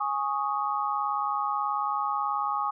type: chord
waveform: sine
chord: Ab suspended fourth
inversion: none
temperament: just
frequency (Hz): 830.6 / 1107.5 / 1245.9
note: Ab5 / Db6 / Eb6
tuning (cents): 0 / -2 / +2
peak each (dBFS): -30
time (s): 0-2.71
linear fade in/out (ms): 10
effects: none